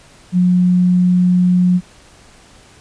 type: tone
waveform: sine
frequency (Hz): 180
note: F#3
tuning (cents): -47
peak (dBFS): -9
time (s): 0.32-1.81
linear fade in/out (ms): 50
effects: pink hiss -45 dBFS RMS until 2.8 s + resampled to 22050 Hz